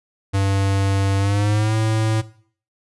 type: tone with pitch glide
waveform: square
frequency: 98 to 110 Hz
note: G2 to A2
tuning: 0 to 0 cents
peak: -17 dBFS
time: 0.33-2.22 s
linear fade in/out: 20 ms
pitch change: +200 cents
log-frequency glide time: 1.18-1.75 s
effects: noise-tail reverb RT60 0.5 s tail -17 dB re dry + resampled to 24000 Hz